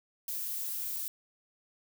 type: noise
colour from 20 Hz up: violet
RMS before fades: -36 dBFS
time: 0.28-1.08 s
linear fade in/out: 2 ms
effects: none